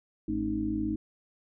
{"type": "harmonic tone with a mistuned harmonic", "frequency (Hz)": 54.1, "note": "A1", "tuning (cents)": -29, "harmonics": [1, 2, 4, 5, 6], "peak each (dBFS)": [-39, -40, -34, -36, -30], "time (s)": [0.28, 0.96], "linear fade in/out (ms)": 5, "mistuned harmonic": 6, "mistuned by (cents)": -79, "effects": []}